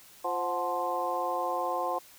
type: harmonic tone with a mistuned harmonic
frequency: 174.61 Hz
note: F3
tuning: in tune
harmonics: 2 / 3 / 4 / 5 / 6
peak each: -39 / -34 / -33 / -35 / -33 dBFS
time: 0.24-1.99 s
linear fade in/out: 10 ms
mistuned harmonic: 4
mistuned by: +70 cents
effects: white hiss -54 dBFS RMS until 2.18 s